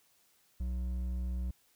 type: tone with hard clipping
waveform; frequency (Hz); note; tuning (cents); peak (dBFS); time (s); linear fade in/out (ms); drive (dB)
triangle; 62; B1; +7; -34; 0.6-1.51; 5; 10
effects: white hiss -69 dBFS RMS until 1.75 s